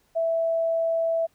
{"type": "tone", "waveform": "sine", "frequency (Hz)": 659.3, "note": "E5", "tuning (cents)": 0, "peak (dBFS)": -21, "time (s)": [0.15, 1.27], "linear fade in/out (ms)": 20, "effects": ["pink hiss -66 dBFS RMS until 1.34 s"]}